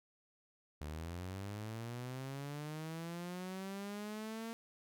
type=linear sweep; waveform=sawtooth; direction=up; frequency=72.7 to 229.8 Hz; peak=-38 dBFS; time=0.81-4.53 s; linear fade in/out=0 ms; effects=none